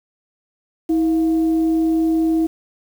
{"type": "tone with frequency modulation", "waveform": "sine", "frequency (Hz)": 322.9, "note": "E4", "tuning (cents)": -36, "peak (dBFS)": -14, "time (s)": [0.89, 2.47], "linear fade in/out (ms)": 10, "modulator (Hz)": 379, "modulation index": 0.24, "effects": ["high-pass 80 Hz 12 dB/octave", "7-bit"]}